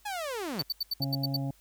sawtooth linear sweep, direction down, 856 to 122.3 Hz, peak -29 dBFS, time 0.05-0.63 s, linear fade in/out 10 ms
square tone bursts, 4537 Hz, C#8, 39 cents sharp, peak -28 dBFS, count 8, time 0.59-1.366 s, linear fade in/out 5 ms, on 27 ms, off 80 ms
harmonic tone, 137 Hz, C#3, 20 cents flat, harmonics 1 / 2 / 4 / 5 / 6, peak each -31 / -35 / -45 / -45 / -48 dBFS, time 1-1.51 s, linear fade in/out 5 ms
effects added 50 Hz sine -63 dBFS peak until 1.6 s + white hiss -63 dBFS RMS until 1.6 s

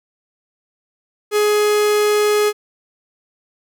45% pulse tone, 419 Hz, G#4, 15 cents sharp, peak -13 dBFS, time 1.31-2.53 s, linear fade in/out 50 ms, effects none

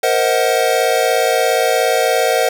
square chord, C half-diminished seventh, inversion third, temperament equal with one note detuned, 466.2 / 523.3 / 636.1 / 740 Hz, Bb4 / C5 / Eb5 / Gb5, 0 / 0 / +38 / 0 cents, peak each -19 dBFS, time 0.03-2.49 s, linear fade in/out 5 ms, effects none

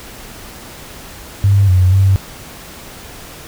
sine tone with pitch steps, 99.5 / 91.8 / 96.6 Hz, G2 / F#2 / G2, +26 / -13 / -25 cents, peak -7 dBFS, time 1.44-2.16 s, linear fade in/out 0 ms, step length 240 ms, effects pink hiss -34 dBFS RMS until 3.47 s

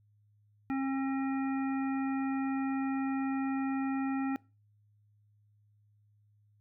harmonic tone, 269.2 Hz, C4, 49 cents sharp, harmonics 1 / 3 / 5 / 7 / 9, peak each -30 / -40 / -44 / -47 / -49 dBFS, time 0.7-4.36 s, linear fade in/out 0 ms, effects noise-tail reverb RT60 0.3 s tail -23 dB re dry + added 104 Hz sine -64 dBFS peak until 6.6 s

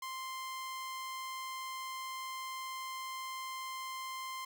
sawtooth tone, 1046.5 Hz, C6, in tune, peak -36 dBFS, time 0.02-4.45 s, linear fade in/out 5 ms, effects none

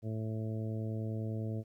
harmonic tone, 110 Hz, A2, in tune, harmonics 1 / 2 / 3 / 4 / 5 / 6, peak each -35 / -41 / -45 / -47 / -49 / -51 dBFS, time 0.02-1.64 s, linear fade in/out 50 ms, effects 12-bit

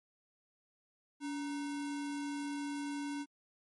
sine tone with sample-and-hold, 286.4 Hz, D4, 43 cents flat, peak -36 dBFS, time 1.2-3.26 s, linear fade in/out 50 ms, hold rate 1225 Hz, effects MP3 48 kbps

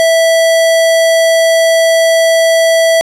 square tone, 657 Hz, E5, 6 cents flat, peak -7 dBFS, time 0-3.01 s, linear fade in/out 0 ms, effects low-pass 12000 Hz 12 dB/octave

